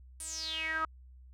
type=tone with band-pass filter sweep; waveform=sawtooth; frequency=319.3 Hz; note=D#4; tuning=45 cents sharp; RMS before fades=-36 dBFS; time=0.2-0.85 s; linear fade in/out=2 ms; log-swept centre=9700 to 1200 Hz; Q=9.1; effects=added 63 Hz sine -51 dBFS peak until 1.33 s